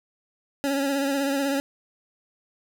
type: tone with vibrato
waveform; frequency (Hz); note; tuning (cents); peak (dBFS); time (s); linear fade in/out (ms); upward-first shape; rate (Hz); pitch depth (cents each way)
25% pulse; 277.2; C#4; 0; -19; 0.64-1.6; 0; triangle; 16; 50
effects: none